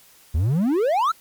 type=exponential sweep; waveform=triangle; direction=up; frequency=70.8 to 1396.9 Hz; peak=-15 dBFS; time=0.34-1.12 s; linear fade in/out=10 ms; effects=white hiss -52 dBFS RMS until 1.2 s + MP3 96 kbps